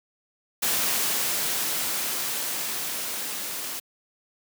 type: noise with level ramp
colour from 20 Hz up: white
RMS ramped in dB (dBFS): -24 to -33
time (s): 0.62-3.8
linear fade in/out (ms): 10
effects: high-pass 150 Hz 12 dB/octave